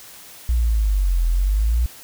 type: linear two-way sweep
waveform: sine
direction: down then up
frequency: 61 to 41.2 to 61 Hz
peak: -15 dBFS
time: 0.49-1.86 s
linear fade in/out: 0 ms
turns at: 1.26 s
effects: white hiss -42 dBFS RMS until 2.03 s